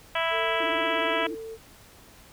harmonic tone, 329.6 Hz, E4, in tune, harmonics 2 / 3 / 4 / 5 / 6 / 7 / 8 / 9 / 10, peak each -29 / -31 / -32 / -33 / -34 / -34 / -35 / -36 / -36 dBFS, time 0.15-1.27 s, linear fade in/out 5 ms
sine tone with tremolo, 447.5 Hz, A4, 29 cents sharp, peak -32 dBFS, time 0.3-1.58 s, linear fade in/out 50 ms, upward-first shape sine, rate 1.5 Hz, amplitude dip 30%
sine tone with vibrato, 319 Hz, D#4, 43 cents sharp, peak -33 dBFS, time 0.6-1.35 s, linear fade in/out 5 ms, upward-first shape sine, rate 17 Hz, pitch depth 130 cents each way
effects pink hiss -52 dBFS RMS until 2.32 s

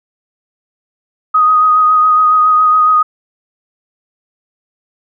sine tone with vibrato, 1249 Hz, D#6, 6 cents sharp, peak -6 dBFS, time 1.34-3.03 s, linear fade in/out 10 ms, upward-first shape sine, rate 7.2 Hz, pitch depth 19 cents each way, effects none

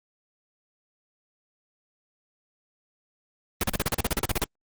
pink noise bursts, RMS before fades -24 dBFS, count 14, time 3.61-4.441 s, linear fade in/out 2 ms, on 25 ms, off 37 ms, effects Opus 32 kbps

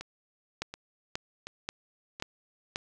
two click trains, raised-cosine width 0.2 ms, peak -15 / -22 dBFS, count 5 / 4, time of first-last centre 0.62-2.759 / 0.01-2.2 s, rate 1.87 / 1.37 Hz, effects none

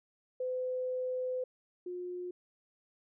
sine tone pair in turn, 508 / 358.2 Hz, B4 / F4, +49 / +44 cents, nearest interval tritone, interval 605 cents, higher first, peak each -32 / -37 dBFS, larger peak first, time 0.4-1.44 / 1.86-2.31 s, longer first, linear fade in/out 5 ms, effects none

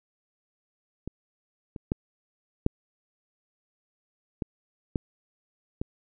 clicks, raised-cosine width 3 ms, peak -21 / -24 / -12 / -8 / -16 / -13 / -17 dBFS, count 7, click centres 1.076 / 1.762 / 1.919 / 2.664 / 4.422 / 4.958 / 5.815 s, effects none

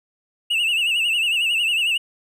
triangle tone with vibrato, 2762 Hz, F7, 20 cents flat, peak -16 dBFS, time 0.5-1.98 s, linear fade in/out 10 ms, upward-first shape sine, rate 11 Hz, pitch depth 100 cents each way, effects none

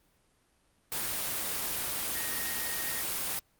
sine tone in noise, 1864.7 Hz, A#6, in tune, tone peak -40 dBFS, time 2.15-3.01 s, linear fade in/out 0 ms, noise white, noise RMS -33 dBFS, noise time 0.92-3.39 s, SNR -10 dB, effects pink hiss -69 dBFS RMS until 3.59 s + Opus 32 kbps

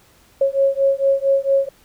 sine beating tone pair, 545 / 549.4 Hz, C#5 / C#5, -29 / -16 cents, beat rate 4.4 Hz, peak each -17 dBFS, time 0.41-1.69 s, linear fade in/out 5 ms, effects pink hiss -53 dBFS RMS until 1.84 s

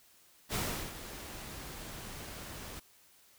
pink noise with ADSR envelope, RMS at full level -33 dBFS, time 0.49-2.8 s, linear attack 51 ms, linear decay 380 ms, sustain -12 dB, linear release 10 ms, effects white hiss -63 dBFS RMS until 3.38 s

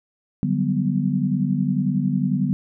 sine chord, G major seventh, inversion second, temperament equal, 146.83 / 185 / 196 / 246.9 Hz, D3 / F#3 / G3 / B3, 0 / 0 / 0 / 0 cents, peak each -24 dBFS, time 0.43-2.53 s, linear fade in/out 0 ms, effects none

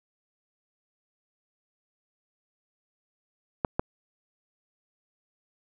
clicks, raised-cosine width 1 ms, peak -10 dBFS, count 2, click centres 3.648 / 3.795 s, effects none

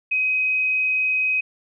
sine tone with frequency modulation, 2524 Hz, D#7, 24 cents sharp, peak -18 dBFS, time 0.11-1.41 s, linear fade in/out 10 ms, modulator 24.1 Hz, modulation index 0.29, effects none

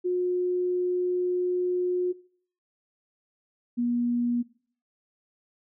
sine tone pair in turn, 360.2 / 240.4 Hz, F#4 / B3, -46 / -46 cents, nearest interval perfect fifth, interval 700 cents, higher first, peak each -23 dBFS, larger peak neither, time 0.04-2.13 / 3.77-4.43 s, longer first, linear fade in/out 20 ms, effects noise-tail reverb RT60 0.5 s tail -20 dB re dry

